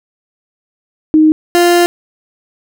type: tone pair in turn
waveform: sine / 30% pulse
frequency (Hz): 311.1 / 348.6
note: D#4 / F4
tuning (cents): 0 / -3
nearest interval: major second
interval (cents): 197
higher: second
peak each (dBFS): -4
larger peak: neither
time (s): 1.14-1.32 / 1.55-1.86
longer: second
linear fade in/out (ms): 0
effects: none